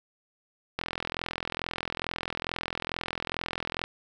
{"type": "click train", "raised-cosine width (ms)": 0.3, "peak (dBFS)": -14, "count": 130, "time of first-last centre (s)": [0.79, 3.84], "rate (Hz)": 42.3, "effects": []}